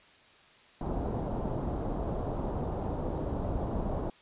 pink low-pass noise, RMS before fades -33 dBFS, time 0.81-4.1 s, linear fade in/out 2 ms, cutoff 880 Hz, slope 24 dB/octave, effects white hiss -58 dBFS RMS until 4.21 s + resampled to 8000 Hz

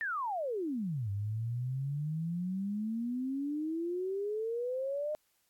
sine exponential two-way sweep, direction down then up, 1846 to 98.1 to 615 Hz, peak -32 dBFS, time 0.01-5.15 s, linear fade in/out 0 ms, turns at 1.1 s, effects white hiss -74 dBFS RMS until 5.49 s + AAC 64 kbps

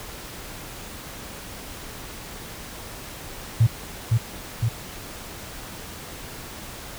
sine tone with echo, 113.9 Hz, A#2, 40 cents flat, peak -12 dBFS, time 3.6-3.67 s, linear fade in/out 10 ms, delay 510 ms, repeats 2, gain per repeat -3 dB, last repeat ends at 4.69 s, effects pink hiss -38 dBFS RMS until 6.98 s

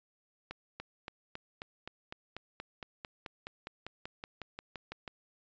accelerating click train, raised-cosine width 0.3 ms, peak -25 dBFS, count 22, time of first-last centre 0.51-5.078 s, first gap 290 ms, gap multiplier 0.97, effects resampled to 16000 Hz

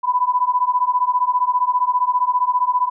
sine beating tone pair, 987.8 / 1002.8 Hz, B5 / B5, 0 / +26 cents, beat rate 15 Hz, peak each -18 dBFS, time 0.03-2.9 s, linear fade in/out 20 ms, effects none

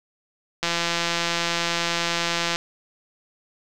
click train, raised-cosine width 0.2 ms, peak -6 dBFS, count 329, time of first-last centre 0.63-2.559 s, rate 170 Hz, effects none

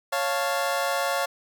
25% pulse chord, Db augmented, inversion none, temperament equal, 554.4 / 698.5 / 880 Hz, Db5 / F5 / A5, 0 / 0 / 0 cents, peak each -23 / -24 / -28 dBFS, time 0.12-1.26 s, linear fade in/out 10 ms, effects none

